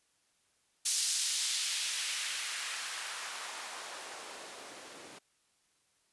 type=noise with band-pass filter sweep; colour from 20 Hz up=blue; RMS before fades=-37 dBFS; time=0.85-5.19 s; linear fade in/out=10 ms; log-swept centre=5700 to 300 Hz; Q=1; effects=white hiss -73 dBFS RMS until 6.12 s + resampled to 24000 Hz